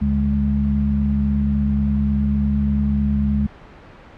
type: tone cluster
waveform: sine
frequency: 72.9 / 145.4 / 208.9 Hz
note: D2 / D3 / G#3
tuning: -12 / -17 / +10 cents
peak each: -20 / -26 / -18 dBFS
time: 0.01-3.47 s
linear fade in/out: 10 ms
effects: pink hiss -42 dBFS RMS until 4.17 s + low-pass 2000 Hz 12 dB/octave